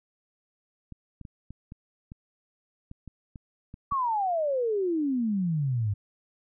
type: clicks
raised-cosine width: 5 ms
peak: -29 dBFS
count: 11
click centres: 0.923 / 1.213 / 1.252 / 1.506 / 1.721 / 2.119 / 2.914 / 3.077 / 3.358 / 3.741 / 3.922 s
type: exponential sweep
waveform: sine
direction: down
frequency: 1153 to 98 Hz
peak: -24 dBFS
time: 3.91-5.94 s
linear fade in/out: 10 ms
effects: none